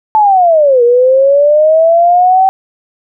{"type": "linear two-way sweep", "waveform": "sine", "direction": "down then up", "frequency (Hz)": [880, 471.1, 772], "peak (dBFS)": -4, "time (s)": [0.15, 2.49], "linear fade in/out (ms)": 0, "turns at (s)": 0.83, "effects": []}